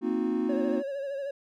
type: chord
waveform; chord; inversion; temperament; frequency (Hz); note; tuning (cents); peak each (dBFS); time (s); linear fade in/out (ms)
triangle; C half-diminished seventh; third; equal with one note detuned; 233.1 / 261.6 / 311.1 / 362; Bb3 / C4 / Eb4 / Gb4; 0 / 0 / 0 / -38; -29; 0.01-0.83; 50
type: tone with vibrato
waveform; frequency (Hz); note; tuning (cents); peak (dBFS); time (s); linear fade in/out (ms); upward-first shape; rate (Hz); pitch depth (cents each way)
triangle; 554.4; C#5; 0; -29; 0.49-1.31; 5; sine; 13; 51
effects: none